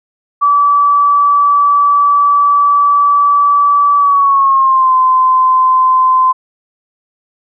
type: tone with pitch glide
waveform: sine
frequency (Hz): 1152 to 1032.3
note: D6 to C6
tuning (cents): -34 to -24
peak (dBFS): -6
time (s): 0.41-6.33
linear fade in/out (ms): 20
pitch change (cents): -190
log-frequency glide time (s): 3.97-4.94
effects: none